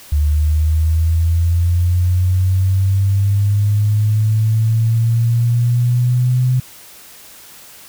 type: linear sweep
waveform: sine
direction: up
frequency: 73.42 to 127.7 Hz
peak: -11 dBFS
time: 0.12-6.6 s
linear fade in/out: 5 ms
effects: white hiss -40 dBFS RMS until 7.88 s